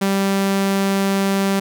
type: tone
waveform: sawtooth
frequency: 195.8 Hz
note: G3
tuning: 2 cents flat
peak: -12 dBFS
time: 0.01-1.6 s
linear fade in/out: 10 ms
effects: none